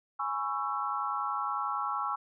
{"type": "chord", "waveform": "sine", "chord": "C# minor seventh", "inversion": "second", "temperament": "just", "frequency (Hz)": [831.5, 997.9, 1108.7, 1330.5], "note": ["G#5", "B5", "C#6", "E6"], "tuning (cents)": [2, 18, 0, 16], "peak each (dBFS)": [-36, -39, -34, -34], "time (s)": [0.19, 2.16], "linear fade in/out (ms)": 10, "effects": []}